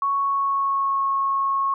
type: tone with pitch glide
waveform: sine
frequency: 1110 to 1094.7 Hz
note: C#6 to C#6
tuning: +2 to -22 cents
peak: -19 dBFS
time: 0.02-1.74 s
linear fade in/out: 2 ms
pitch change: -24 cents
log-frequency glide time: 0.16-1.05 s
effects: none